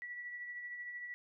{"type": "tone with tremolo", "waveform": "sine", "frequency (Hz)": 1948, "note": "B6", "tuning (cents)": -24, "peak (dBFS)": -40, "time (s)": [0.02, 1.14], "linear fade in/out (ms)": 0, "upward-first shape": "triangle", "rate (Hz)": 13, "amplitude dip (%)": 45, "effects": []}